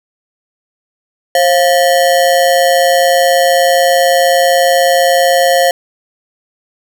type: ring-modulated tone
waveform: square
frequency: 616 Hz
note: D#5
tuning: 17 cents flat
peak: -5 dBFS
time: 1.35-5.71 s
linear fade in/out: 2 ms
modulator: 80.7 Hz
effects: none